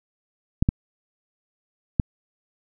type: clicks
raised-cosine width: 5 ms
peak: -5 dBFS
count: 3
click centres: 0.625 / 0.689 / 1.998 s
effects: none